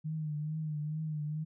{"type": "tone with vibrato", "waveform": "sine", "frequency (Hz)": 153.4, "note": "D#3", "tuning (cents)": -24, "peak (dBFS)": -33, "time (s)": [0.04, 1.45], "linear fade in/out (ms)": 20, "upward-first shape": "triangle", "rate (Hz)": 2.3, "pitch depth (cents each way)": 58, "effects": []}